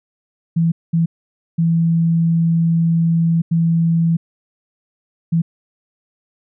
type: tone bursts at uneven times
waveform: sine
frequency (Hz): 166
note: E3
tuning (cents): +12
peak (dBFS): -12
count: 5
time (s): 0.56-0.72 / 0.93-1.06 / 1.58-3.42 / 3.51-4.17 / 5.32-5.42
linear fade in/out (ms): 10
effects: none